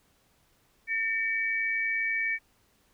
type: tone pair together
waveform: sine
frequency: 1809.8 / 2278 Hz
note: A6 / C#7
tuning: +48 / +47 cents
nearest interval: major third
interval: 399 cents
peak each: -30 / -28 dBFS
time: 0.87-2.39 s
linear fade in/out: 50 ms
effects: pink hiss -67 dBFS RMS until 2.93 s